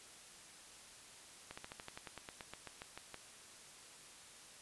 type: slowing click train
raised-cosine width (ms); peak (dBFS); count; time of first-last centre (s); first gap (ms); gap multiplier
0.3; -30; 16; 1.51-3.143; 65; 1.07
effects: white hiss -57 dBFS RMS until 4.61 s + resampled to 24000 Hz